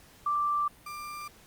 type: tone pair in turn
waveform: sine / 35% pulse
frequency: 1174.7 / 1187.7 Hz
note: D6 / D6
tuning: 0 / +19 cents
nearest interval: unison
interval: 19 cents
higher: second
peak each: -25 / -36 dBFS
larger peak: first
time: 0.26-0.68 / 0.86-1.28 s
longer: neither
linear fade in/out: 5 ms
effects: pink hiss -56 dBFS RMS until 1.46 s + Opus 48 kbps